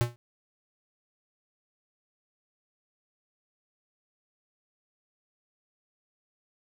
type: tone with exponential decay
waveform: square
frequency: 119.7 Hz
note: A#2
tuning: 46 cents sharp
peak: -19 dBFS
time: 0.01-0.16 s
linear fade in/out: 0 ms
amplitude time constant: 32 ms
effects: none